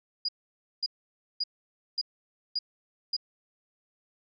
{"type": "tone bursts", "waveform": "sine", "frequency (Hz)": 4881, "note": "D#8", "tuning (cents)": -34, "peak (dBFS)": -26, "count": 6, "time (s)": [0.25, 3.166], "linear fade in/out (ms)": 5, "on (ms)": 36, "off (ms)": 540, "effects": []}